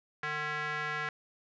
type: tone with band-pass filter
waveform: square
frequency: 151.1 Hz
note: D3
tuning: 50 cents sharp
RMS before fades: -35 dBFS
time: 0.23-1.09 s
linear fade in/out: 2 ms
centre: 1700 Hz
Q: 2.6
effects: resampled to 16000 Hz